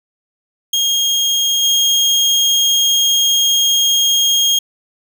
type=tone with level steps; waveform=30% pulse; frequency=3245 Hz; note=G#7; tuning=41 cents flat; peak=-10 / -8 dBFS; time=0.73-4.59 s; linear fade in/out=5 ms; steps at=1.62 s; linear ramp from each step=20 ms; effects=none